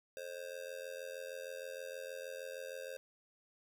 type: tone with amplitude modulation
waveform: square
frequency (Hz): 528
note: C5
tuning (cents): +16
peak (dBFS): -40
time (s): 0.17-2.97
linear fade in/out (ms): 0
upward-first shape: sine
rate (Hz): 86.4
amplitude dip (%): 90
effects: none